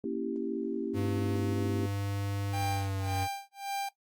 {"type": "chord", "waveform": "sine", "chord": "A# diminished seventh", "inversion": "none", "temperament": "equal", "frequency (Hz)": [233.1, 277.2, 329.6, 392], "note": ["A#3", "C#4", "E4", "G4"], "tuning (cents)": [0, 0, 0, 0], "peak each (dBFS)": -36, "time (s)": [0.04, 1.86], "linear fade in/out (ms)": 2}
{"type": "tone with pitch glide", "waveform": "square", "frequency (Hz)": [100, 95.37], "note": ["G2", "G2"], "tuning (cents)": [35, -47], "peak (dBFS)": -32, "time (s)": [0.93, 3.28], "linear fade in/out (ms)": 50, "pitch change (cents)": -82, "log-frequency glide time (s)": [2.57, 3.14]}
{"type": "tone with tremolo", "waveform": "45% pulse", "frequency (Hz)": 793, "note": "G5", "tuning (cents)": 20, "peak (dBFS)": -31, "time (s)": [2.53, 3.89], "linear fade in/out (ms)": 5, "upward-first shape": "sine", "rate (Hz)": 1.8, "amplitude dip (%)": 100}
{"effects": ["noise-tail reverb RT60 0.1 s tail -17 dB re dry", "Opus 32 kbps"]}